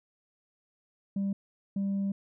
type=tone pair in turn; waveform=sine; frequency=197.3 / 197.3 Hz; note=G3 / G3; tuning=+11 / +11 cents; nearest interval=unison; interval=0 cents; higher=neither; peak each=-25 dBFS; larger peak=neither; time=1.16-1.33 / 1.76-2.12 s; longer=second; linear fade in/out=5 ms; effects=tanh soft clip ceiling -26 dBFS

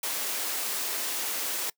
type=high-pass noise; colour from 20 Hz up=white; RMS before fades=-31 dBFS; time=0.03-1.7 s; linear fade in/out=5 ms; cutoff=260 Hz; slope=24 dB/octave; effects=noise-tail reverb RT60 0.1 s tail -23 dB re dry

